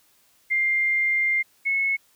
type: tone pair in turn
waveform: sine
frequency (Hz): 2100 / 2191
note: C7 / C#7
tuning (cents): +6 / -21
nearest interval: minor second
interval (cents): 73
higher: second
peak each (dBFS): -19 / -20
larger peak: first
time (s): 0.5-1.43 / 1.65-1.97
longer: first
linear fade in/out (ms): 20
effects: white hiss -61 dBFS RMS until 2.15 s